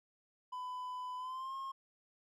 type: tone with pitch glide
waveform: triangle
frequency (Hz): 1002 to 1073.9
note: B5 to C6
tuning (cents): +25 to +45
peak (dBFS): -38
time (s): 0.52-1.72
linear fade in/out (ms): 10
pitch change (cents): +120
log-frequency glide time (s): 1.17-1.55
effects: none